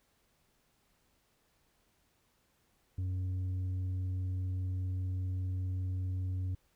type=tone with tanh clipping; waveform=sine; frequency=92.5 Hz; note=F#2; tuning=in tune; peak=-33 dBFS; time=2.98-6.55 s; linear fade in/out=5 ms; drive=4 dB; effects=pink hiss -73 dBFS RMS until 6.75 s